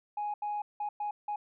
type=tone bursts at uneven times; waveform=sine; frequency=832 Hz; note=G#5; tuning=3 cents sharp; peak=-30 dBFS; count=5; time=0.17-0.34 / 0.42-0.62 / 0.8-0.89 / 1-1.11 / 1.28-1.36 s; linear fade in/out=5 ms; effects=tanh soft clip ceiling -28 dBFS